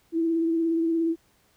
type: tone with vibrato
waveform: sine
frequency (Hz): 329.6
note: E4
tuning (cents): 0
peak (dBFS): -21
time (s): 0.12-1.16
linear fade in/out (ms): 50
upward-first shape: triangle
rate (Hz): 17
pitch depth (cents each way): 31
effects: pink hiss -64 dBFS RMS until 1.56 s